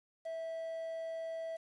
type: tone with quantisation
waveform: triangle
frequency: 654 Hz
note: E5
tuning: 14 cents flat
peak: -36 dBFS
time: 0.25-1.57 s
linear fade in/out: 10 ms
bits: 10
effects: resampled to 24000 Hz